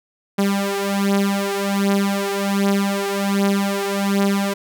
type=beating tone pair; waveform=sawtooth; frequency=198.1 / 199.4 Hz; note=G3 / G3; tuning=+18 / +30 cents; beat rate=1.3 Hz; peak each=-16 / -17 dBFS; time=0.38-4.54 s; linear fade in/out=10 ms; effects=none